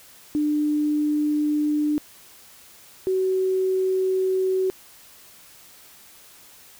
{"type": "tone pair in turn", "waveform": "sine", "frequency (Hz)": [298.7, 376.3], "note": ["D4", "F#4"], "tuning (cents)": [29, 29], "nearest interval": "major third", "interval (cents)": 400, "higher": "second", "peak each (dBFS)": -19, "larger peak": "neither", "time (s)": [[0.35, 1.98], [3.07, 4.7]], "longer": "neither", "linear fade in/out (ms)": 0, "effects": ["white hiss -49 dBFS RMS until 6.79 s"]}